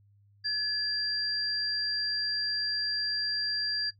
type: tone pair together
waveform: sine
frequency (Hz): 1700 / 4742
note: G#6 / D8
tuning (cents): +40 / +16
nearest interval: octave + tritone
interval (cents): 1776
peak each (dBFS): -34 / -29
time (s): 0.44-3.91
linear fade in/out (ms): 20
effects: noise-tail reverb RT60 0.1 s tail -21 dB re dry + added 101 Hz sine -59 dBFS peak until 3.99 s